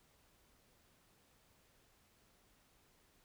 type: silence
effects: pink hiss -71 dBFS RMS until 3.24 s